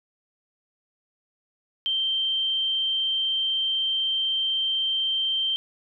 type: tone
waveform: sine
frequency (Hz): 3136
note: G7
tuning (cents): 0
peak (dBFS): -22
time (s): 1.86-5.56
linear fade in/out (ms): 0
effects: none